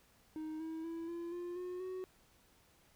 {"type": "tone with pitch steps", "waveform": "triangle", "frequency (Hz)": [312.4, 321.6, 331, 340.7, 350.7, 360.9, 371.5], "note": ["D#4", "E4", "E4", "F4", "F4", "F#4", "F#4"], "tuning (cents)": [7, -43, 7, -43, 7, -43, 7], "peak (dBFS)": -38, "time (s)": [0.36, 2.04], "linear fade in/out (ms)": 0, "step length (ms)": 240, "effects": ["pink hiss -68 dBFS RMS until 2.95 s"]}